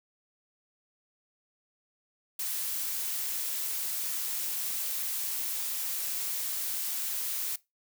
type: noise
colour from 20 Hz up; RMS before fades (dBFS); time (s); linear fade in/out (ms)
blue; -33; 2.39-7.56; 5
effects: noise-tail reverb RT60 0.2 s tail -20 dB re dry